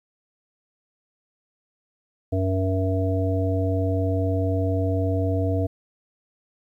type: harmonic tone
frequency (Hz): 94.4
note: F#2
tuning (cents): +35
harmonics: 1 / 3 / 5 / 7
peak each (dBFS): -22 / -27 / -29 / -29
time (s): 2.32-5.67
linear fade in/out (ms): 10
effects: 10-bit